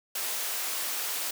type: high-pass noise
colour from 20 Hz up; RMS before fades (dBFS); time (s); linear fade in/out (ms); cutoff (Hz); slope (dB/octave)
white; -32; 0.15-1.31; 5; 440; 12
effects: none